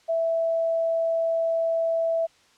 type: tone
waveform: sine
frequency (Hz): 659.3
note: E5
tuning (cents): 0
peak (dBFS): -21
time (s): 0.08-2.27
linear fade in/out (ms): 20
effects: white hiss -59 dBFS RMS until 2.57 s + low-pass 6000 Hz 12 dB/octave